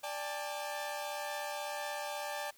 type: chord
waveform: sawtooth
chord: D suspended fourth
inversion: none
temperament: equal with one note detuned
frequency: 587.3 / 803.7 / 880 Hz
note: D5 / G5 / A5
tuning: 0 / +43 / 0 cents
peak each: -37 / -38 / -39 dBFS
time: 0.03-2.51 s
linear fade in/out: 10 ms
effects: white hiss -63 dBFS RMS until 2.57 s